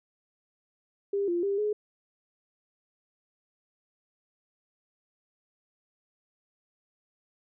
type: tone with pitch steps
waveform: sine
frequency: 400.1 / 346.5 / 398.4 / 420.5 Hz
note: G4 / F4 / G4 / G#4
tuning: +35 / -14 / +28 / +22 cents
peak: -25 dBFS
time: 1.13-1.73 s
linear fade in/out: 5 ms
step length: 150 ms
effects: none